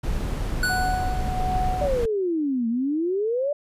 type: noise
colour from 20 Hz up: brown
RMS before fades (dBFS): -26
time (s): 0.03-2.06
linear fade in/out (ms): 10
type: tone with exponential decay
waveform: square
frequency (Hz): 1480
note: F#6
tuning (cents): 0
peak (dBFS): -20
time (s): 0.63-1.46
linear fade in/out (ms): 2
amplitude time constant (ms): 180
type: tone with tremolo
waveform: sine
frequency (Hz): 740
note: F#5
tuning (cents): 0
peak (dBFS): -22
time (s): 0.69-1.88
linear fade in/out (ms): 10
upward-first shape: triangle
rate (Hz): 1.4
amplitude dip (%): 70
type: exponential two-way sweep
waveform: sine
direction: down then up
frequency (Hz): 597 to 224 to 597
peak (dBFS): -21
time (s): 1.81-3.53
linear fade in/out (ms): 5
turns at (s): 2.68
effects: resampled to 32000 Hz